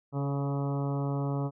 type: harmonic tone with a mistuned harmonic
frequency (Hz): 140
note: C#3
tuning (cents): +18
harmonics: 1 / 2 / 3 / 4 / 5 / 6 / 7 / 8 / 9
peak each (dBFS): -29 / -35 / -39 / -41 / -43 / -45 / -46 / -47 / -48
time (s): 0.12-1.51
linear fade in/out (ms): 50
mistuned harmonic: 3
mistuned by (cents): +17
effects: none